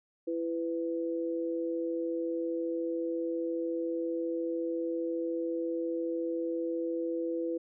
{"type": "tone pair together", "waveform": "sine", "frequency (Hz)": [333.8, 499.4], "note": ["E4", "B4"], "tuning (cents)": [22, 19], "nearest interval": "perfect fifth", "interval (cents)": 697, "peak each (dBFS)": [-32, -34], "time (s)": [0.27, 7.58], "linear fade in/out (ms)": 10, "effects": []}